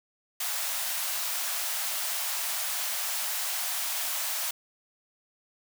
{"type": "high-pass noise", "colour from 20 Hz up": "white", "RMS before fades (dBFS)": -31, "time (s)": [0.4, 4.51], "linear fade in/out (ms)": 5, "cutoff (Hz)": 590, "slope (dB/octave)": 96, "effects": []}